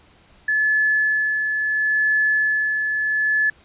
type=tone with tremolo; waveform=sine; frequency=1723 Hz; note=A6; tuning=37 cents flat; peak=-15 dBFS; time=0.48-3.5 s; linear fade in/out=5 ms; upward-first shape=sine; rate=0.73 Hz; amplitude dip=40%; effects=pink hiss -53 dBFS RMS until 3.64 s + resampled to 8000 Hz